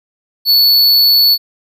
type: tone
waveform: square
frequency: 4435 Hz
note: C#8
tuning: in tune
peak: -7 dBFS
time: 0.45-1.38 s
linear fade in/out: 50 ms
effects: none